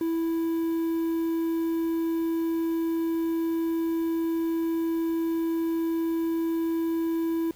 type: tone with quantisation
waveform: triangle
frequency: 329.6 Hz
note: E4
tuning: in tune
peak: -22 dBFS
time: 0.01-7.51 s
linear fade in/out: 2 ms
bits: 8
effects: pink hiss -55 dBFS RMS until 7.55 s